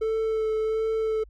triangle tone with vibrato, 440 Hz, A4, in tune, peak -21 dBFS, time 0.01-1.24 s, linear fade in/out 10 ms, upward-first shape sine, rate 1.4 Hz, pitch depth 14 cents each way, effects added 50 Hz sine -47 dBFS peak until 1.29 s

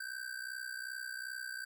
square ring-modulated tone, 1555 Hz, G6, 14 cents flat, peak -38 dBFS, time 0-1.65 s, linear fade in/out 5 ms, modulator 31.3 Hz, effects none

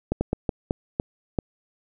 slowing click train, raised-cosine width 2 ms, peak -9 dBFS, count 7, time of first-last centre 0.12-1.388 s, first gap 90 ms, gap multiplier 1.34, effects none

